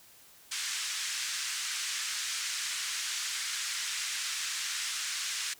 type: band-pass noise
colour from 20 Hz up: white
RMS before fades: -35 dBFS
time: 0.51-5.54 s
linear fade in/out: 10 ms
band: 1400 to 7900 Hz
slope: 24 dB/octave
effects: white hiss -57 dBFS RMS until 5.59 s